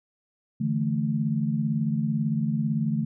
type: chord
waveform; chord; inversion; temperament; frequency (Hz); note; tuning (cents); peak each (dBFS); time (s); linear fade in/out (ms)
sine; D suspended second; none; equal; 146.83 / 164.81 / 220; D3 / E3 / A3; 0 / 0 / 0; -27 / -29 / -26; 0.6-3.05; 10
effects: none